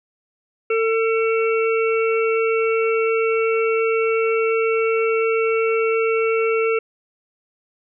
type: harmonic tone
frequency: 449.3 Hz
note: A4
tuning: 36 cents sharp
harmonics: 1 / 3 / 5 / 6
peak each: -17 / -26 / -28 / -28 dBFS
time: 0.7-6.79 s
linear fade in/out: 5 ms
effects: none